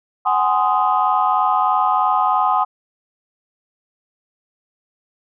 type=chord; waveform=sine; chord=Ab dominant seventh; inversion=third; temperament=just; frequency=747.5 / 830.6 / 1038.3 / 1245.9 Hz; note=Gb5 / Ab5 / C6 / Eb6; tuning=+17 / 0 / -14 / +2 cents; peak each=-19 dBFS; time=0.25-2.65 s; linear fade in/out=20 ms; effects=tanh soft clip ceiling -4 dBFS